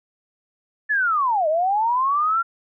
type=linear two-way sweep; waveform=sine; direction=down then up; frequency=1760 to 600 to 1388 Hz; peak=-17 dBFS; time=0.89-2.43 s; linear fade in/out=20 ms; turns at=1.48 s; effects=none